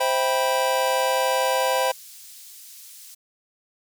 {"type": "chord", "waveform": "square", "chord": "C major seventh", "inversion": "none", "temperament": "just", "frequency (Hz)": [523.3, 654.1, 784.9, 981.1], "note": ["C5", "E5", "G5", "B5"], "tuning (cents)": [0, -14, 2, -12], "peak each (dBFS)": [-24, -29, -27, -26], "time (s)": [0, 1.92], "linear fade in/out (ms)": 10}
{"type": "high-pass noise", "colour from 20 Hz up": "pink", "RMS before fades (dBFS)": -44, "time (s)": [0.85, 3.15], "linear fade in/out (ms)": 10, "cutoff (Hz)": 5700, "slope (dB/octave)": 12}
{"effects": []}